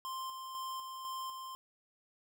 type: tone with tremolo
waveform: square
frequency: 1048 Hz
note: C6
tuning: 2 cents sharp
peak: -39 dBFS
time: 0.05-1.55 s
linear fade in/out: 0 ms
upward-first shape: square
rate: 2 Hz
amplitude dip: 40%
effects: none